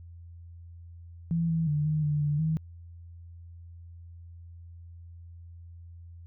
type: tone with pitch steps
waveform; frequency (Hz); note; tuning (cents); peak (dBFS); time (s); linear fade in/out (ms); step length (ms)
sine; 166.8 / 163.4 / 148.6 / 153.5 / 148.4 / 147.3 / 158.5; E3 / E3 / D3 / D#3 / D3 / D3 / D#3; +21 / -15 / +21 / -23 / +18 / +6 / +32; -24; 1.31-2.57; 0; 180
effects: added 85 Hz sine -44 dBFS peak until 6.26 s